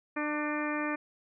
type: harmonic tone with a mistuned harmonic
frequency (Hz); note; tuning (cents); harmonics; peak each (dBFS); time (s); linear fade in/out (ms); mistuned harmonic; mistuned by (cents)
299.3; D4; +33; 1 / 2 / 3 / 4 / 5 / 6 / 7 / 8; -33 / -38 / -41 / -38 / -42 / -38 / -44 / -41; 0.16-0.96; 10; 4; -20
effects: none